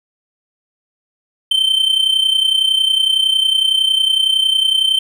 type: tone with amplitude modulation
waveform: triangle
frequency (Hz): 3103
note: G7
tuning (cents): -18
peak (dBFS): -7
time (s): 1.51-4.99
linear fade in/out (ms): 5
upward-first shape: sine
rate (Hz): 30.9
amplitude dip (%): 70
effects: none